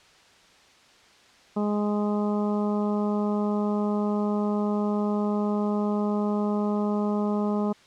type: harmonic tone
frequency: 207.7 Hz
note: G#3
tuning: in tune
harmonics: 1 / 2 / 3 / 4 / 5 / 6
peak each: -24 / -30 / -34 / -36 / -38 / -40 dBFS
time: 1.56-7.73 s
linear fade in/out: 10 ms
effects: white hiss -55 dBFS RMS until 7.86 s + low-pass 5000 Hz 12 dB/octave